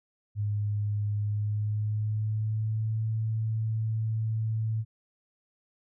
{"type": "tone with pitch glide", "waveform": "sine", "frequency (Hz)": [103.83, 110.64], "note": ["G#2", "A2"], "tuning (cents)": [0, 10], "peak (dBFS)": -26, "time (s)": [0.35, 4.85], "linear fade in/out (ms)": 50, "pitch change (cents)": 110, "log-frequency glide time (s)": [1.18, 3.04], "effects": []}